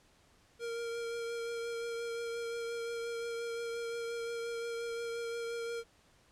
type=tone with vibrato; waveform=square; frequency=465.8 Hz; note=A#4; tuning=1 cent flat; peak=-37 dBFS; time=0.59-5.84 s; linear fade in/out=50 ms; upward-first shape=triangle; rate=5.7 Hz; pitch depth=17 cents each way; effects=pink hiss -66 dBFS RMS until 6.31 s + low-pass 9000 Hz 12 dB/octave